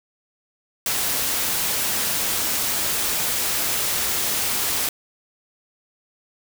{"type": "noise", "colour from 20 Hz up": "white", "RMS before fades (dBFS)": -23, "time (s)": [0.86, 4.89], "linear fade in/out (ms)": 2, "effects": []}